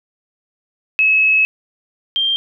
sine tone pair in turn, 2579 / 3177 Hz, E7 / G7, -39 / +23 cents, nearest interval major third, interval 362 cents, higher second, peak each -10 / -14 dBFS, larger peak first, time 0.99-1.45 / 2.16-2.36 s, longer first, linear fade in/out 0 ms, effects none

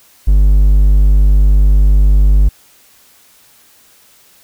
triangle tone, 50 Hz, G1, 35 cents sharp, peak -3 dBFS, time 0.27-2.49 s, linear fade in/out 10 ms, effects white hiss -47 dBFS RMS until 4.43 s

